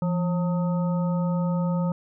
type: harmonic tone with a mistuned harmonic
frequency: 180 Hz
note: F#3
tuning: 47 cents flat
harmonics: 1 / 3 / 5 / 7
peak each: -22 / -32 / -36 / -39 dBFS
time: 0.02-1.92 s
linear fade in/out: 2 ms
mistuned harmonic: 1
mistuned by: -89 cents
effects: none